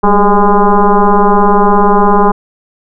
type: tone with frequency modulation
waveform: sine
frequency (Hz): 414.5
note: G#4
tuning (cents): -3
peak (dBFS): -4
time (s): 0.03-2.32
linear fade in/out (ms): 10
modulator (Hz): 203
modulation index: 3.6
effects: none